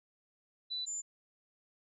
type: tone pair in turn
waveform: sine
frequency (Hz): 3979 / 7118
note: B7 / A8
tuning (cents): +12 / +19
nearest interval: minor seventh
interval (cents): 1007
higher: second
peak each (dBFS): -35 / -36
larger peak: first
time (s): 0.7-0.86 / 0.86-1.02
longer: neither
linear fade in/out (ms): 20
effects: none